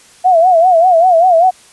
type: tone with vibrato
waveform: sine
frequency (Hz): 698.5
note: F5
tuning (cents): 0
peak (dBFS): -5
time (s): 0.24-1.51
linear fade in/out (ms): 20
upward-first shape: sine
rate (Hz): 5.1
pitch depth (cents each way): 130
effects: white hiss -43 dBFS RMS until 1.72 s + resampled to 24000 Hz